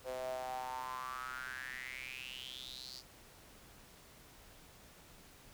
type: tone with high-pass filter sweep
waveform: sawtooth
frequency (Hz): 128.3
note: C3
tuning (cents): -34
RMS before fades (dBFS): -44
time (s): 0.04-3.03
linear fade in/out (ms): 50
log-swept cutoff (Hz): 530 to 4800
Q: 8.2
effects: pink hiss -59 dBFS RMS until 5.53 s